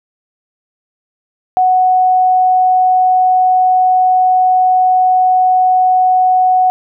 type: tone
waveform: sine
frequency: 740 Hz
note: F#5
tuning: in tune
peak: -7 dBFS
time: 1.57-6.7 s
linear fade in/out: 0 ms
effects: none